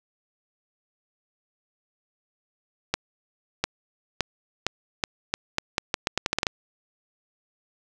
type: accelerating click train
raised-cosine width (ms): 0.2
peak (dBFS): -5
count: 16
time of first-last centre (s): 2.94-6.468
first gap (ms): 700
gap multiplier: 0.81
effects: none